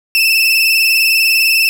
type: tone with vibrato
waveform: 30% pulse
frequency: 2637 Hz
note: E7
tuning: in tune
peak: -6 dBFS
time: 0.15-1.69 s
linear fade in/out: 0 ms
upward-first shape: sine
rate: 20 Hz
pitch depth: 57 cents each way
effects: none